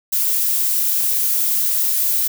violet noise, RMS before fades -18 dBFS, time 0.12-2.28 s, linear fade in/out 10 ms, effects none

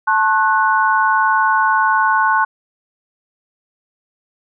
sine chord, F# minor, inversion first, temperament equal with one note detuned, 880 / 1080.9 / 1480 Hz, A5 / C#6 / F#6, 0 / -44 / 0 cents, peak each -16 dBFS, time 0.07-2.45 s, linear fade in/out 10 ms, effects none

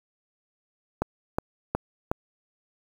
click train, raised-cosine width 1 ms, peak -10 dBFS, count 4, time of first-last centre 1.02-2.115 s, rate 2.74 Hz, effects 7-bit

